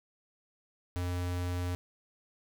square tone, 89 Hz, F2, 33 cents sharp, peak -32 dBFS, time 0.96-1.75 s, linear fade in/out 0 ms, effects none

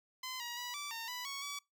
10% pulse tone with pitch steps, 1026 / 954 / 976 / 1162 / 914 / 989 / 1111 / 1142 Hz, C6 / A#5 / B5 / D6 / A#5 / B5 / C#6 / D6, -34 / +40 / -21 / -19 / -34 / +2 / +4 / -49 cents, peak -32 dBFS, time 0.23-1.59 s, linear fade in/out 5 ms, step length 170 ms, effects noise-tail reverb RT60 0.2 s tail -23 dB re dry

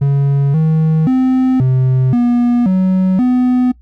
triangle tone with pitch steps, 139.9 / 158.4 / 258.4 / 129.5 / 241.1 / 187 / 250.6 Hz, C#3 / D#3 / C4 / C3 / B3 / F#3 / B3, +16 / +31 / -21 / -17 / -41 / +19 / +25 cents, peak -7 dBFS, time 0.01-3.72 s, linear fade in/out 10 ms, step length 530 ms, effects noise-tail reverb RT60 0.1 s tail -21 dB re dry + added 60 Hz sine -41 dBFS peak until 3.81 s

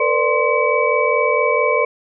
sine tone cluster, 458.5 / 503 / 589 / 1046 / 2282 Hz, A#4 / B4 / D5 / C6 / C#7, -29 / +32 / +5 / -1 / +50 cents, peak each -20 dBFS, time 0-1.85 s, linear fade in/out 5 ms, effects none

